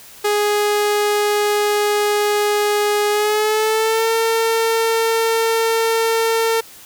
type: tone with pitch glide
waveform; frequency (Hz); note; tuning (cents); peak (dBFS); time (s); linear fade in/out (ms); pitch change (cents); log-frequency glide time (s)
sawtooth; 415.3 to 452.9; G#4 to A#4; 0 to -50; -11; 0.24-6.61; 10; +150; 3.1-4.1
effects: white hiss -41 dBFS RMS until 6.85 s